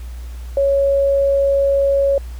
sine tone, 554.4 Hz, C#5, in tune, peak -12 dBFS, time 0.57-2.18 s, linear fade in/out 2 ms, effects added 60 Hz sine -27 dBFS peak until 2.39 s + pink hiss -46 dBFS RMS until 2.39 s

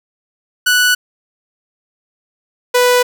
sawtooth tone pair in turn, 1480 / 493.9 Hz, F#6 / B4, 0 / 0 cents, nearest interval octave + perfect fifth, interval 1900 cents, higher first, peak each -6 / -5 dBFS, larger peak second, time 0.66-0.95 / 2.74-3.03 s, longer neither, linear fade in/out 10 ms, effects none

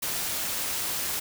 white noise, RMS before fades -30 dBFS, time 0.02-1.2 s, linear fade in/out 10 ms, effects none

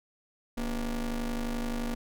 45% pulse ring-modulated tone, 130.81 Hz, C3, in tune, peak -27 dBFS, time 0.57-1.95 s, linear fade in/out 10 ms, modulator 105 Hz, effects none

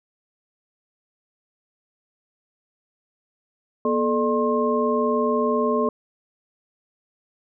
sine tone cluster, 240.3 / 433.9 / 598 / 1065 Hz, B3 / A4 / D5 / C6, -47 / -24 / +31 / +30 cents, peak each -24 / -22 / -26 / -25 dBFS, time 3.85-5.89 s, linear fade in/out 2 ms, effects none

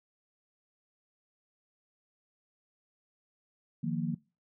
sine chord, Eb suspended second, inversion none, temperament equal, 155.56 / 174.61 / 233.1 Hz, Eb3 / F3 / Bb3, 0 / 0 / 0 cents, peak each -34 dBFS, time 3.83-4.15 s, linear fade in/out 10 ms, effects noise-tail reverb RT60 0.3 s tail -22 dB re dry

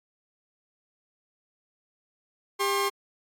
sawtooth tone pair together, 398.9 / 1072 Hz, G4 / C6, +30 / +42 cents, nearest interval octave + perfect fourth, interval 1712 cents, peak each -23 dBFS, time 2.59-2.9 s, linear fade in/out 20 ms, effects AAC 64 kbps

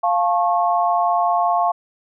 sine chord, F augmented, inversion none, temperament just, 698.5 / 873.1 / 1091.3 Hz, F5 / A5 / C#6, 0 / -14 / -27 cents, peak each -17 / -22 / -21 dBFS, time 0.03-1.72 s, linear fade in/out 10 ms, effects none

